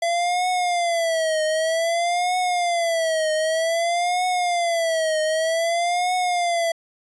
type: tone with vibrato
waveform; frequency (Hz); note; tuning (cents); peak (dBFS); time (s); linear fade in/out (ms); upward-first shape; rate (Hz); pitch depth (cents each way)
square; 674; E5; +38; -20; 0.02-6.72; 5; triangle; 0.53; 150
effects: resampled to 24000 Hz